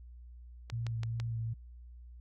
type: click train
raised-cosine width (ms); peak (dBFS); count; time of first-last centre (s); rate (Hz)
0.2; -25; 4; 0.7-1.2; 6
type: tone with vibrato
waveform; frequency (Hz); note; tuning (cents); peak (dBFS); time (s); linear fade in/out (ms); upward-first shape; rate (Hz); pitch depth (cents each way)
sine; 115; A#2; -23; -33; 0.72-1.54; 10; sine; 2.5; 24
effects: added 60 Hz sine -48 dBFS peak until 2.2 s + AAC 48 kbps